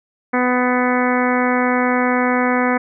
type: harmonic tone with a mistuned harmonic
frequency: 249.5 Hz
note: B3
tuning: 18 cents sharp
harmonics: 1 / 2 / 3 / 4 / 5 / 6 / 7 / 8 / 9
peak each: -18 / -21 / -23 / -24 / -25 / -26 / -26 / -27 / -28 dBFS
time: 0.33-2.78 s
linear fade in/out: 10 ms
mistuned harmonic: 9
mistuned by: -23 cents
effects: none